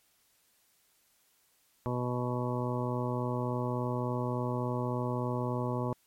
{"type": "harmonic tone", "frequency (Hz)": 123.47, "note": "B2", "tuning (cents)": 0, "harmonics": [1, 2, 3, 4, 5, 7, 8, 9], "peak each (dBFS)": [-33, -36, -38, -39, -40, -41, -42, -43], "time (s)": [1.86, 5.93], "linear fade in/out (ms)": 0, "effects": ["white hiss -69 dBFS RMS until 6.06 s", "MP3 64 kbps"]}